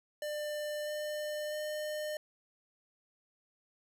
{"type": "tone with pitch steps", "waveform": "square", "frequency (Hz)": [597, 601.8, 606.7], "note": ["D5", "D5", "D#5"], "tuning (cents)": [28, 42, -44], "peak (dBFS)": -36, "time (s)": [0.22, 2.17], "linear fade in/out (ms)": 2, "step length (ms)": 650, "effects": []}